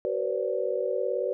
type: tone cluster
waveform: sine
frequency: 378.9 / 479.5 / 519 / 577 Hz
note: F#4 / A#4 / C5 / D5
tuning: +41 / +49 / -14 / -31 cents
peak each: -31 dBFS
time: 0.05-1.33 s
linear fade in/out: 0 ms
effects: none